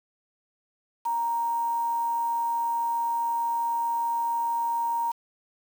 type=tone with quantisation; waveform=sine; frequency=932.3 Hz; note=A#5; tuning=in tune; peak=-24 dBFS; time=1.05-5.12 s; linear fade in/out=10 ms; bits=7; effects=none